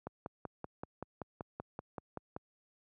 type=click train; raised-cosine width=1 ms; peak=-26 dBFS; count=13; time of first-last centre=0.07-2.364 s; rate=5.23 Hz; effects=high-pass 80 Hz 12 dB/octave